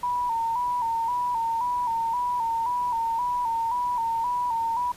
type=tone with vibrato; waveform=sine; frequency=946 Hz; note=A#5; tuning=25 cents sharp; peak=-23 dBFS; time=0.03-4.92 s; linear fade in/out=5 ms; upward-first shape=square; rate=1.9 Hz; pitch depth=60 cents each way; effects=pink hiss -48 dBFS RMS until 4.96 s + resampled to 32000 Hz